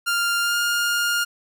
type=tone with pitch glide; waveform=sawtooth; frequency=1396.9 to 1413.1 Hz; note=F6 to F6; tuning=0 to +20 cents; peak=-16 dBFS; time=0.06-1.25 s; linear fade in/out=20 ms; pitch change=+20 cents; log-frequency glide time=0.41-0.57 s; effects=none

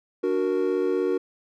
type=chord; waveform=triangle; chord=D augmented; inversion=none; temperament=equal; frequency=293.7 / 370 / 466.2 Hz; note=D4 / F#4 / A#4; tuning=0 / 0 / 0 cents; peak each=-27 / -22 / -24 dBFS; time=0.23-1.18 s; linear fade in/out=10 ms; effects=none

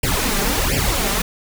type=noise with flanger; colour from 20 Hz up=pink; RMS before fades=-19 dBFS; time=0.03-1.22 s; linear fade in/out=5 ms; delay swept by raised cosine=0.39 to 5.09 ms; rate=1.4 Hz; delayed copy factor=+0.95; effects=none

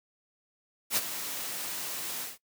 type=noise with ADSR envelope; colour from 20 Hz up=white; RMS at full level=-25 dBFS; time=0.9-2.38 s; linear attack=69 ms; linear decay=30 ms; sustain=-11 dB; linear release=160 ms; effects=noise-tail reverb RT60 0.1 s tail -19 dB re dry + high-pass 150 Hz 12 dB/octave

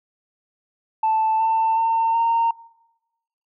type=tone with pitch steps; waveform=sine; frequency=880 / 893.3 / 906.8 / 920.6 Hz; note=A5 / A5 / A#5 / A#5; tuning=0 / +26 / -48 / -22 cents; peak=-15 dBFS; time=1.03-2.51 s; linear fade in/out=5 ms; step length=370 ms; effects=noise-tail reverb RT60 1.0 s tail -23 dB re dry + tanh soft clip ceiling -13 dBFS

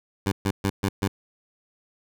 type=tone bursts; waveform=15% pulse; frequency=98 Hz; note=G2; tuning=in tune; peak=-15 dBFS; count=5; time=0.26-1.08 s; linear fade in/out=5 ms; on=60 ms; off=130 ms; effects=none

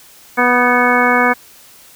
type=harmonic tone with a mistuned harmonic; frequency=245.7 Hz; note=B3; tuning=9 cents flat; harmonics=1 / 2 / 3 / 4 / 5 / 6 / 7 / 9; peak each=-18 / -18 / -18 / -18 / -18 / -18 / -18 / -18 dBFS; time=0.37-1.34 s; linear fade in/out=20 ms; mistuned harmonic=6; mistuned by=+38 cents; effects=white hiss -43 dBFS RMS until 1.95 s

